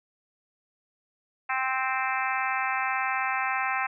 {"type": "harmonic tone", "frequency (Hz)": 261.6, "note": "C4", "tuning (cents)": 0, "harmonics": [3, 4, 5, 6, 7, 8, 9, 10], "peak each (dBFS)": [-31, -32, -33, -34, -34, -35, -36, -36], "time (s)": [1.49, 3.87], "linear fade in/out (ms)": 10, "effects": []}